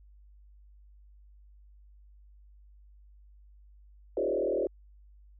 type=tone with frequency modulation; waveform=sine; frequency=466.2 Hz; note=A#4; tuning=in tune; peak=-26 dBFS; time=4.17-4.67 s; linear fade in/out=2 ms; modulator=39.6 Hz; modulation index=3.2; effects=added 50 Hz sine -53 dBFS peak until 5.39 s